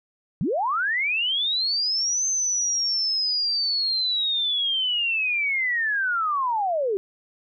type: linear two-way sweep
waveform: sine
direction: up then down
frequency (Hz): 130 to 6272 to 372.4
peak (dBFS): -21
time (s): 0.41-6.97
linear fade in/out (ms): 0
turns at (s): 2.26
effects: none